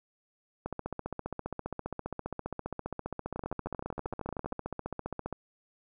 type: two click trains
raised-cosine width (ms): 1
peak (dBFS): -21 / -23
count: 71 / 16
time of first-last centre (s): 0.66-5.327 / 3.36-4.523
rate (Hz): 15 / 12.9
effects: none